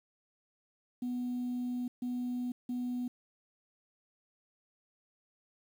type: tone bursts at uneven times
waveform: sine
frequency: 246.9 Hz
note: B3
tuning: in tune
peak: -31 dBFS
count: 3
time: 1.02-1.88 / 2.02-2.52 / 2.69-3.08 s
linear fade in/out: 5 ms
effects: tanh soft clip ceiling -30 dBFS + 10-bit